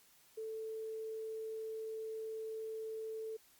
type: tone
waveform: sine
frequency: 441.4 Hz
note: A4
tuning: 5 cents sharp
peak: -40 dBFS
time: 0.37-3.37 s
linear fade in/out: 10 ms
effects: white hiss -66 dBFS RMS until 3.59 s + Opus 48 kbps